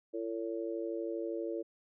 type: harmonic tone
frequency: 112.5 Hz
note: A2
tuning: 39 cents sharp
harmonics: 3 / 4 / 5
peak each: -37 / -39 / -41 dBFS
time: 0.13-1.63 s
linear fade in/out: 20 ms
effects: none